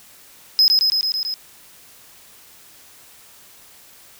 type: tone with echo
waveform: triangle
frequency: 5090 Hz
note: D#8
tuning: 39 cents sharp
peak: -9 dBFS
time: 0.59-0.68 s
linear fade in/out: 0 ms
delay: 110 ms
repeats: 6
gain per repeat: -2 dB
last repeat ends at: 1.34 s
effects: white hiss -47 dBFS RMS until 4.19 s